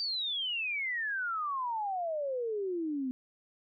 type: exponential sweep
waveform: sine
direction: down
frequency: 4699 to 250 Hz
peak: -31 dBFS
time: 0-3.11 s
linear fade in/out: 0 ms
effects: none